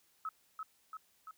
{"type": "tone with echo", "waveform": "sine", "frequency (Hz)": 1287, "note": "E6", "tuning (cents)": -42, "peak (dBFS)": -36, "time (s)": [0.25, 0.29], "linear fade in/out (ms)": 2, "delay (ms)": 340, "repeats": 3, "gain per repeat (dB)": -3, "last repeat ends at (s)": 1.31, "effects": ["white hiss -71 dBFS RMS until 1.37 s"]}